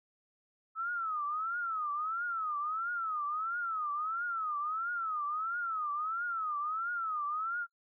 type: tone with vibrato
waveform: sine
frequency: 1291 Hz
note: E6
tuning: 37 cents flat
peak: -32 dBFS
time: 0.75-7.67 s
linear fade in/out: 50 ms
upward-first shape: triangle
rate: 1.5 Hz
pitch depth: 200 cents each way
effects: noise-tail reverb RT60 0.1 s tail -25 dB re dry